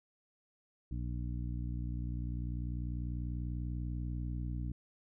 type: harmonic tone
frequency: 60.2 Hz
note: B1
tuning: 44 cents flat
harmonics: 1 / 2 / 3 / 4 / 5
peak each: -37 / -40 / -46 / -49 / -49 dBFS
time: 0.91-4.72 s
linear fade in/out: 5 ms
effects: none